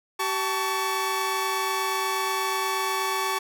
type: tone cluster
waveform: sawtooth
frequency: 385.1 / 881 / 1127 Hz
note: G4 / A5 / C#6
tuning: -31 / +2 / +28 cents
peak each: -27 / -25 / -24 dBFS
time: 0.19-3.39 s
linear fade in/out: 10 ms
effects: none